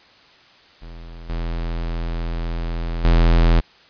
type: tone with level steps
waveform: square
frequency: 41.94 Hz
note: E1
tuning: 31 cents sharp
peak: -35 / -23 / -12 dBFS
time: 0.81-3.61 s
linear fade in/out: 20 ms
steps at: 1.29 / 3.04 s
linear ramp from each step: 10 ms
effects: white hiss -50 dBFS RMS until 3.89 s + resampled to 11025 Hz